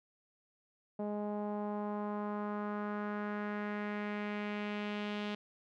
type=tone with low-pass filter sweep; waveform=sawtooth; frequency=207.7 Hz; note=G#3; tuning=in tune; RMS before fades=-38 dBFS; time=0.99-5.35 s; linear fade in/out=5 ms; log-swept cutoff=690 to 3300 Hz; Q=2.1; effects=none